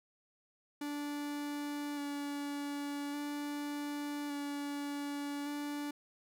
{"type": "tone with vibrato", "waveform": "45% pulse", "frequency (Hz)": 288.9, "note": "D4", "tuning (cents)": -28, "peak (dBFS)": -37, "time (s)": [0.81, 5.91], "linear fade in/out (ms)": 5, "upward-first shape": "square", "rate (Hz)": 0.43, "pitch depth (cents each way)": 13, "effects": []}